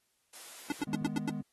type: high-pass noise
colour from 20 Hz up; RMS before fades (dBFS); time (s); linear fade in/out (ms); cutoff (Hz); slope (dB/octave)
white; -49; 0.33-0.84; 5; 350; 12
type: tone bursts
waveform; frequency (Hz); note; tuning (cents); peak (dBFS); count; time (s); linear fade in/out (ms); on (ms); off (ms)
square; 291.1; D4; -15; -30; 6; 0.7-1.296; 2; 21; 94
type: chord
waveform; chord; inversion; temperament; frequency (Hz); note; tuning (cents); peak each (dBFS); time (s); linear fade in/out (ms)
triangle; G# minor; second; equal; 155.56 / 207.7 / 246.9; D#3 / G#3 / B3; 0 / 0 / 0; -38 / -36 / -38; 0.87-1.41; 5
effects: white hiss -75 dBFS RMS until 1.52 s + AAC 32 kbps